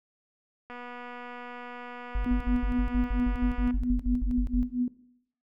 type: click train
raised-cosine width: 0.5 ms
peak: -28 dBFS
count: 735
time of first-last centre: 0.7-3.708 s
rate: 244 Hz
type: tone bursts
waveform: sine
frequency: 47.83 Hz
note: G1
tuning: 42 cents flat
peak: -24 dBFS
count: 16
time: 2.15-4.63 s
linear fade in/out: 0 ms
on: 95 ms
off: 64 ms
type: tone with tremolo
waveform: sine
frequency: 246.9 Hz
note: B3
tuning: in tune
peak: -22 dBFS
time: 2.26-4.88 s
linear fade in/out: 2 ms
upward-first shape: triangle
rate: 4.4 Hz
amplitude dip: 100%
effects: noise-tail reverb RT60 0.7 s tail -17 dB re dry